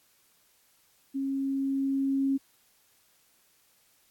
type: tone with level ramp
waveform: sine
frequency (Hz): 272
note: C#4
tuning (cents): -33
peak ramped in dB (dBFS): -28 to -23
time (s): 1.14-2.38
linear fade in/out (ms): 20
effects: white hiss -65 dBFS RMS until 4.1 s + AAC 64 kbps